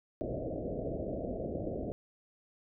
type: low-pass noise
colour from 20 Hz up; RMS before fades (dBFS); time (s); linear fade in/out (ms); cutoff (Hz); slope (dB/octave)
white; -37; 0.21-1.92; 0; 670; 96
effects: none